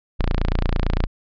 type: tone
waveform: sawtooth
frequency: 28.86 Hz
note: A#0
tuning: 16 cents flat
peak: -14 dBFS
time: 0.19-1.07 s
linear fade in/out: 10 ms
effects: resampled to 11025 Hz